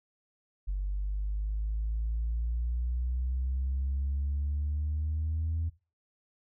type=exponential sweep; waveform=sine; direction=up; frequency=47.47 to 82.41 Hz; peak=-27 dBFS; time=0.67-5.7 s; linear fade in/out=20 ms; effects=noise-tail reverb RT60 0.3 s tail -19 dB re dry + tanh soft clip ceiling -25 dBFS